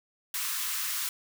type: high-pass noise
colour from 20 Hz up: white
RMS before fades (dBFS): -32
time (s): 0.34-1.09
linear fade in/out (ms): 2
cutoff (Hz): 1000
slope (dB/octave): 48
effects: none